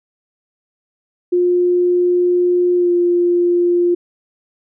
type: tone with pitch glide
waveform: sine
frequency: 355.6 to 350.1 Hz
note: F4 to F4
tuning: +31 to +4 cents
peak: -11 dBFS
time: 1.32-3.95 s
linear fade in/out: 10 ms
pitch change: -27 cents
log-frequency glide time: 2.76-2.91 s
effects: none